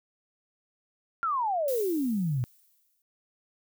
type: exponential sweep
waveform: sine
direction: down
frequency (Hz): 1407 to 116.54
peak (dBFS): -25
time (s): 1.23-2.44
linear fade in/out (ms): 0
type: noise with exponential decay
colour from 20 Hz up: violet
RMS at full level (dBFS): -35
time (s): 1.68-3.02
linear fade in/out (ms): 1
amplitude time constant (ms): 290
effects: none